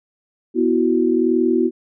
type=chord; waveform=sine; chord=B suspended fourth; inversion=none; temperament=just; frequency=246.9 / 329.3 / 370.4 Hz; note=B3 / E4 / F#4; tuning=0 / -2 / +2 cents; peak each=-19 / -18 / -18 dBFS; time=0.54-1.71 s; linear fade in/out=50 ms; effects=none